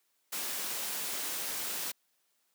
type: noise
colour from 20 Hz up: white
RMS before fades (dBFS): -36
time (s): 0.32-1.92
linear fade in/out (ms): 10
effects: white hiss -75 dBFS RMS until 2.54 s + high-pass 200 Hz 12 dB/octave